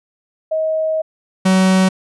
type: tone pair in turn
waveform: sine / 45% pulse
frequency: 633 / 188.19 Hz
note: D#5 / F#3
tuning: +30 / +30 cents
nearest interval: octave + major sixth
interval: 2100 cents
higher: first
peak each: -15 / -10 dBFS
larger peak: second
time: 0.51-1.02 / 1.45-1.89 s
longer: first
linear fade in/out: 10 ms
effects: resampled to 24000 Hz